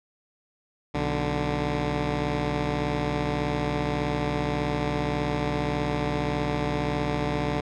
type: tone pair together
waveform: 10% pulse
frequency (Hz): 61.73 / 146.83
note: B1 / D3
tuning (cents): 0 / 0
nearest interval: octave + minor third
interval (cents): 1500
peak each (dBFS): -21 / -18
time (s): 0.94-7.61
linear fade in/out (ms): 10
effects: low-pass 4000 Hz 12 dB/octave